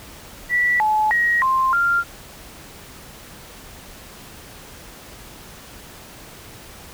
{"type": "tone with pitch steps", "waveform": "sine", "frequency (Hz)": [1955, 858, 1894, 1051, 1391], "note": ["B6", "A5", "A#6", "C6", "F6"], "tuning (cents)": [-18, -44, 27, 7, -7], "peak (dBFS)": -15, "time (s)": [0.49, 2.04], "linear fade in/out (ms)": 50, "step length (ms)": 310, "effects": ["pink hiss -41 dBFS RMS until 6.93 s"]}